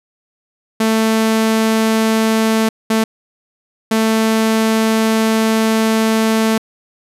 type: tone bursts at uneven times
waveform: sawtooth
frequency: 221.6 Hz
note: A3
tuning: 13 cents sharp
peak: -8 dBFS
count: 3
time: 0.8-2.69 / 2.9-3.04 / 3.91-6.58 s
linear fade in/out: 5 ms
effects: resampled to 32000 Hz